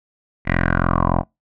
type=tone with low-pass filter sweep; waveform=10% pulse; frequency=43.46 Hz; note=F1; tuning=8 cents flat; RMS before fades=-18 dBFS; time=0.45-1.24 s; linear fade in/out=50 ms; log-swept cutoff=2100 to 830 Hz; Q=5.6; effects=noise-tail reverb RT60 0.2 s tail -26 dB re dry